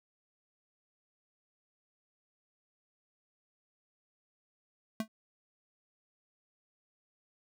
square tone with exponential decay, 220 Hz, A3, in tune, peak -28 dBFS, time 5-5.08 s, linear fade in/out 2 ms, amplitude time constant 16 ms, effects none

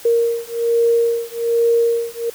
sine beating tone pair, 465.5 / 466.7 Hz, A#4 / A#4, -2 / +2 cents, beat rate 1.2 Hz, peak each -17 dBFS, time 0.05-2.3 s, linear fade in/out 5 ms, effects white hiss -39 dBFS RMS until 2.34 s

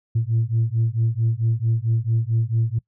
sine beating tone pair, 111.8 / 116.3 Hz, A2 / A#2, +28 / -4 cents, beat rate 4.5 Hz, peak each -20 dBFS, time 0.15-2.79 s, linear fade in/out 10 ms, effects noise-tail reverb RT60 0.1 s tail -23 dB re dry + tanh soft clip ceiling -13 dBFS

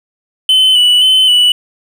triangle tone with vibrato, 3004 Hz, F#7, 26 cents sharp, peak -4 dBFS, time 0.49-1.52 s, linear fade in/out 2 ms, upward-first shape square, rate 1.9 Hz, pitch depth 27 cents each way, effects none

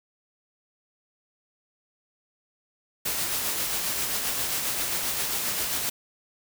white noise with tremolo, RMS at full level -27 dBFS, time 3.05-5.9 s, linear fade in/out 10 ms, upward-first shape sine, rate 7.5 Hz, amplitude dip 30%, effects none

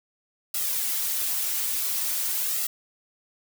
blue noise with flanger, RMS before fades -27 dBFS, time 0.54-2.67 s, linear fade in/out 5 ms, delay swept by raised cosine 1.5 to 7.1 ms, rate 0.48 Hz, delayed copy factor +0.85, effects none

